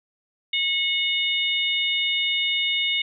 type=harmonic tone; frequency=728 Hz; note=F#5; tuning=28 cents flat; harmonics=3 / 4 / 5; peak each=-25 / -25 / -25 dBFS; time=0.53-3.02 s; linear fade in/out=5 ms; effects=none